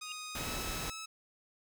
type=tone with pitch glide; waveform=10% pulse; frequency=1244.5 to 1299.6 Hz; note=D#6 to E6; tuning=0 to -25 cents; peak=-33 dBFS; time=0.01-1.06 s; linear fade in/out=10 ms; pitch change=+75 cents; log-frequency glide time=0.34-0.5 s
type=tone with exponential growth; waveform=sine; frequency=2794 Hz; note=F7; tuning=in tune; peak=-37 dBFS; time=0.02-0.12 s; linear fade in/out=1 ms; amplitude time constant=20 ms
type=noise; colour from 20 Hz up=pink; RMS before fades=-39 dBFS; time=0.35-0.9 s; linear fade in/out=2 ms
effects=none